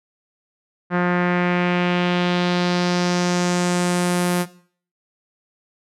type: tone with low-pass filter sweep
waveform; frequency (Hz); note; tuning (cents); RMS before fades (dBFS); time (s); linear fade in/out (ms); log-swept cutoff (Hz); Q
sawtooth; 177.4; F3; +27; -19; 0.9-4.46; 50; 1600 to 12000; 2.1
effects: noise-tail reverb RT60 0.5 s tail -17 dB re dry